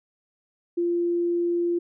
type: tone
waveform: sine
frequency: 345.6 Hz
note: F4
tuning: 18 cents flat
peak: -21 dBFS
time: 0.77-1.79 s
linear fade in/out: 10 ms
effects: none